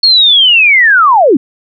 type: linear sweep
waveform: sine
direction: down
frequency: 4363 to 233.1 Hz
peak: -3 dBFS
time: 0.03-1.37 s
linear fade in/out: 5 ms
effects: none